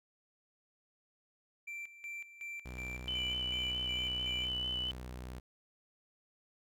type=tone with tremolo; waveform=triangle; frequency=2349 Hz; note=D7; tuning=in tune; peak=-39 dBFS; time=1.67-4.49 s; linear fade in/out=10 ms; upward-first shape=square; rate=2.7 Hz; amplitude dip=75%
type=tone; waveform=sawtooth; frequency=62.4 Hz; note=B1; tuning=19 cents sharp; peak=-39 dBFS; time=2.65-5.4 s; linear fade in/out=10 ms
type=tone with vibrato; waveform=sine; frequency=3000 Hz; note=F#7; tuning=23 cents sharp; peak=-34 dBFS; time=3.08-4.91 s; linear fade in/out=0 ms; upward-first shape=square; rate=4.5 Hz; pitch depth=14 cents each way
effects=none